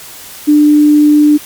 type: tone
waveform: sine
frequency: 297.5 Hz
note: D4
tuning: 22 cents sharp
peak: -3 dBFS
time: 0.47-1.38 s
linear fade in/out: 20 ms
effects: white hiss -31 dBFS RMS until 1.45 s + MP3 96 kbps